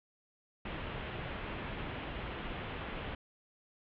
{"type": "low-pass noise", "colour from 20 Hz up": "pink", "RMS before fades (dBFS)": -41, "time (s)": [0.65, 3.15], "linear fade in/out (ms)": 5, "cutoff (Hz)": 3300, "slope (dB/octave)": 48, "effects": []}